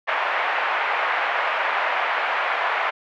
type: band-pass noise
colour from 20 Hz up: pink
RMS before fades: -23 dBFS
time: 0.07-2.91 s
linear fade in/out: 20 ms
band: 680 to 2400 Hz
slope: 24 dB/octave
effects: none